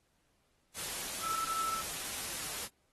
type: tone in noise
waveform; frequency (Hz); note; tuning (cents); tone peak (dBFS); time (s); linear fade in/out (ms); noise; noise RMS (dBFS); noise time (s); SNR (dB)
sine; 1318.5; E6; 0; -33; 1.21-1.83; 50; white; -39; 0.74-2.69; +3
effects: pink hiss -75 dBFS RMS until 2.92 s + AAC 32 kbps